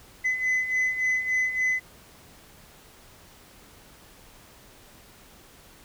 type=beating tone pair; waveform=sine; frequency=2018 / 2021.5 Hz; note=B6 / B6; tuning=+37 / +40 cents; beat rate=3.5 Hz; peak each=-27 / -22 dBFS; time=0.24-1.8 s; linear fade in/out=20 ms; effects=tanh soft clip ceiling -20 dBFS + pink hiss -52 dBFS RMS until 5.84 s